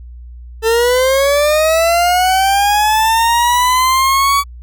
40% pulse linear sweep, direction up, 442.2 to 1139 Hz, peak -9 dBFS, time 0.62-4.44 s, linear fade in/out 50 ms, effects added 60 Hz sine -30 dBFS peak until 4.62 s

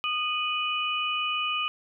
sine tone cluster, 1229 / 2485 / 2961 Hz, D#6 / D#7 / F#7, -22 / -3 / +1 cents, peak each -30 dBFS, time 0.04-1.68 s, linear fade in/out 0 ms, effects none

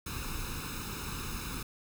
pink noise with comb filter, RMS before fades -38 dBFS, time 0.06-1.63 s, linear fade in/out 5 ms, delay 0.77 ms, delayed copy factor +0.8, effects none

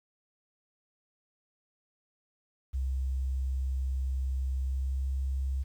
sine tone with pitch glide, 65.8 to 66.76 Hz, C2 to C2, +10 to +35 cents, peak -28 dBFS, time 2.73-5.64 s, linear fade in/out 20 ms, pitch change +25 cents, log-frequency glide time 4.6-5.07 s, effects 10-bit

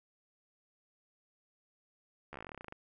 slowing click train, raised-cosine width 0.5 ms, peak -30 dBFS, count 17, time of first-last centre 2.33-2.724 s, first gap 13 ms, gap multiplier 1.08, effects none

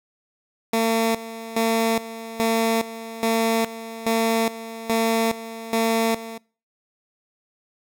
15% pulse tone with tremolo, 226.3 Hz, A3, 49 cents sharp, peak -12 dBFS, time 0.73-6.38 s, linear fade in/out 5 ms, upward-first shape square, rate 1.2 Hz, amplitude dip 80%, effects noise-tail reverb RT60 0.4 s tail -24 dB re dry

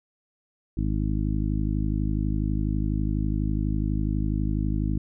harmonic tone, 52.1 Hz, G#1, 6 cents sharp, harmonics 1 / 2 / 3 / 4 / 5 / 6, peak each -26 / -29 / -31 / -32 / -33 / -34 dBFS, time 0.77-4.98 s, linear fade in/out 5 ms, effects none

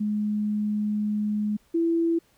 sine tone pair in turn, 210 / 333.4 Hz, G#3 / E4, +19 / +20 cents, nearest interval minor sixth, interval 801 cents, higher second, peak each -23 / -20 dBFS, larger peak second, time 0-1.57 / 1.74-2.19 s, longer first, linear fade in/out 10 ms, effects pink hiss -63 dBFS RMS until 2.37 s

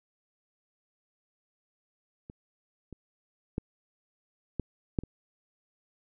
clicks, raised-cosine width 3 ms, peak -30 / -30 / -17 / -17 / -13 / -29 dBFS, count 6, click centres 2.299 / 2.927 / 3.581 / 4.597 / 4.988 / 5.036 s, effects none

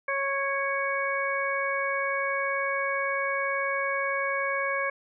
harmonic tone with a mistuned harmonic, 551 Hz, C#5, 11 cents flat, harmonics 1 / 2 / 3 / 4, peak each -31 / -31 / -31 / -31 dBFS, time 0.08-4.9 s, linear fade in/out 5 ms, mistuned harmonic 4, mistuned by +24 cents, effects none

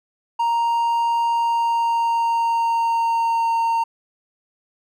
triangle tone with pitch glide, 932.3 to 918.4 Hz, A#5 to A#5, 0 to -26 cents, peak -15 dBFS, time 0.39-3.84 s, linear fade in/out 10 ms, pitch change -26 cents, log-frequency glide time 1.28-3.54 s, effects none

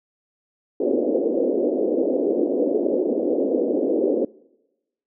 white band-pass noise, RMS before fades -21 dBFS, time 0.8-4.25 s, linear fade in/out 5 ms, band 250 to 540 Hz, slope 48 dB/octave, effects noise-tail reverb RT60 1.0 s tail -24 dB re dry

